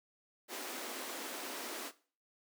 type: high-pass noise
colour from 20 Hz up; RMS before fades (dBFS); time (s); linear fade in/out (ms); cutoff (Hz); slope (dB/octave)
pink; -43; 0.48-1.92; 50; 250; 48
effects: noise-tail reverb RT60 0.4 s tail -17 dB re dry